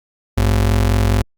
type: ring-modulated tone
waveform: square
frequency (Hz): 77.5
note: D#2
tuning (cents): -6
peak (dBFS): -10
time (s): 0.37-1.22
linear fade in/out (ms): 10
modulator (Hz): 22.3
effects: Opus 48 kbps